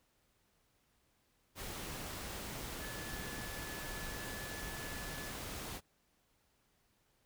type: tone in noise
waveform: sine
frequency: 1724 Hz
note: A6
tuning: 36 cents flat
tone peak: -49 dBFS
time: 2.78-5.33 s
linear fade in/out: 50 ms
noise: pink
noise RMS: -44 dBFS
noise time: 1.55-5.81 s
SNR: -8 dB
effects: pink hiss -75 dBFS RMS until 7.25 s